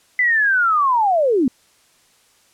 sine linear sweep, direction down, 2021 to 233.1 Hz, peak -13 dBFS, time 0.19-1.48 s, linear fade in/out 2 ms, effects white hiss -56 dBFS RMS until 2.53 s + low-pass 10000 Hz 12 dB/octave

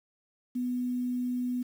sine tone with quantisation, 247.8 Hz, B3, 6 cents sharp, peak -28 dBFS, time 0.55-1.63 s, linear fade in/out 10 ms, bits 9, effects none

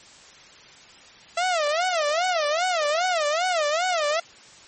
sawtooth tone with vibrato, 659.3 Hz, E5, in tune, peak -17 dBFS, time 1.37-4.2 s, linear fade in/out 5 ms, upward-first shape sine, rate 2.5 Hz, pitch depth 210 cents each way, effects white hiss -48 dBFS RMS until 4.67 s + MP3 32 kbps

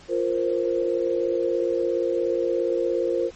sine chord, F suspended fourth, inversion none, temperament equal, 349.2 / 466.2 / 523.3 Hz, F4 / Bb4 / C5, 0 / 0 / 0 cents, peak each -25 dBFS, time 0.08-3.31 s, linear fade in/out 50 ms, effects pink hiss -49 dBFS RMS until 3.35 s + MP3 32 kbps

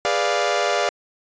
sawtooth chord, G# diminished seventh, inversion none, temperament equal, 415.3 / 493.9 / 587.3 / 698.5 Hz, G#4 / B4 / D5 / F5, 0 / 0 / 0 / 0 cents, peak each -22 / -23 / -19 / -19 dBFS, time 0.05-0.89 s, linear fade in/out 0 ms, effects resampled to 16000 Hz

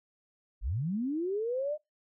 sine linear sweep, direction up, 36.71 to 620 Hz, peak -29 dBFS, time 0.61-1.78 s, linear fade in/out 50 ms, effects noise-tail reverb RT60 0.2 s tail -23 dB re dry

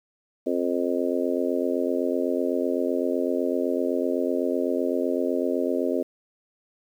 harmonic tone, 87.9 Hz, F2, 12 cents sharp, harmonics 3 / 4 / 5 / 6 / 7, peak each -27 / -28 / -29 / -30 / -30 dBFS, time 0.46-6.03 s, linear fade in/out 10 ms, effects 9-bit

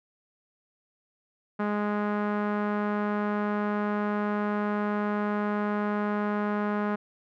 sawtooth tone with low-pass filter, 207.7 Hz, G#3, in tune, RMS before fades -28 dBFS, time 1.59-6.96 s, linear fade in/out 10 ms, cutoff 1400 Hz, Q 1.8, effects none

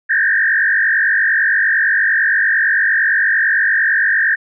sine tone with frequency modulation, 1711 Hz, A6, 49 cents flat, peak -11 dBFS, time 0.09-4.36 s, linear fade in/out 20 ms, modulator 48.8 Hz, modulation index 3.1, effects none

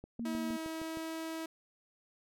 click train, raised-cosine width 2 ms, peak -33 dBFS, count 7, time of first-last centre 0.04-0.972 s, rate 6.44 Hz
sine tone, 233.1 Hz, A#3, in tune, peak -35 dBFS, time 0.19-0.57 s, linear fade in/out 10 ms
sawtooth tone with pitch glide, 321.4 to 323.4 Hz, E4 to E4, -44 to -33 cents, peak -34 dBFS, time 0.25-1.46 s, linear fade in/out 5 ms, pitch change +11 cents, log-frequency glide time 0.64-1.13 s
effects none

